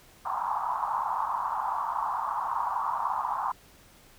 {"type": "band-pass noise", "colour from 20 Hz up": "white", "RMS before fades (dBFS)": -30, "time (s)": [0.25, 3.52], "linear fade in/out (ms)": 5, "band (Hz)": [840, 1100], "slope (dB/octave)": 48, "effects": ["pink hiss -56 dBFS RMS until 4.18 s"]}